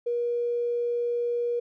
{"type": "tone with tanh clipping", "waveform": "triangle", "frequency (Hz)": 477.8, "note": "A#4", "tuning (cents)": 43, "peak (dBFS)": -24, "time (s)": [0.06, 1.6], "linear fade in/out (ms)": 10, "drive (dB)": 3, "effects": []}